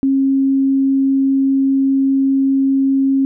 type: tone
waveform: sine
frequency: 270.5 Hz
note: C#4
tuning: 42 cents flat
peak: -11 dBFS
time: 0.03-3.25 s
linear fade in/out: 0 ms
effects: none